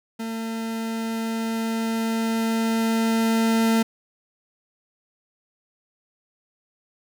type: tone with level ramp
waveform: 40% pulse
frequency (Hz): 225.6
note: A3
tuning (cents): +44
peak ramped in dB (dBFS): -27 to -16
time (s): 0.19-3.83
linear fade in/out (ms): 10
effects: none